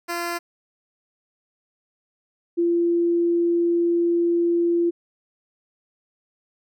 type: tone pair in turn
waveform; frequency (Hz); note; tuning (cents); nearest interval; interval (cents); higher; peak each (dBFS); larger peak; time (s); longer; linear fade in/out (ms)
10% pulse / sine; 344 / 342.4; F4 / F4; -26 / -34; unison; 8; first; -17; neither; 0.08-0.39 / 2.57-4.91; second; 20
effects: none